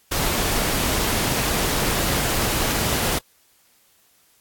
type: noise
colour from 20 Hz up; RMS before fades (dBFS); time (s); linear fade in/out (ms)
pink; -22; 0.11-3.19; 10
effects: white hiss -59 dBFS RMS until 4.4 s + AAC 64 kbps